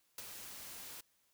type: noise with ADSR envelope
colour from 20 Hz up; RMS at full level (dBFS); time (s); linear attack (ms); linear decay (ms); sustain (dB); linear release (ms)
white; -43; 0.18-1.01; 3; 28; -6; 7
effects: white hiss -75 dBFS RMS until 1.33 s